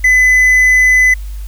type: tone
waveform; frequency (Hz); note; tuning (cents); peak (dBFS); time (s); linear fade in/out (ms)
triangle; 2010; B6; +30; -4; 0.04-1.14; 5
effects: added 50 Hz sine -21 dBFS peak until 1.47 s + white hiss -43 dBFS RMS until 1.47 s